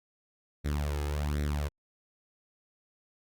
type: tone with flanger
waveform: sawtooth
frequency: 73.42 Hz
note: D2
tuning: in tune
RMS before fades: -31 dBFS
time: 0.64-1.69 s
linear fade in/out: 20 ms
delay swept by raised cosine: 0.51 to 2.41 ms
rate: 1.3 Hz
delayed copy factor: +0.75
effects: Opus 48 kbps